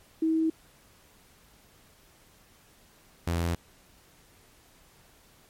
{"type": "tone pair in turn", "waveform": ["sine", "sawtooth"], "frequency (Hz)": [321.1, 85.05], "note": ["E4", "F2"], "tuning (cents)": [-45, -45], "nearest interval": "octave + major seventh", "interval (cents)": 2300, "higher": "first", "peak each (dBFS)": -22, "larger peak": "neither", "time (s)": [[0.22, 0.5], [3.27, 3.55]], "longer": "neither", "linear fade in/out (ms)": 5, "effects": ["pink hiss -59 dBFS RMS until 5.49 s", "MP3 64 kbps"]}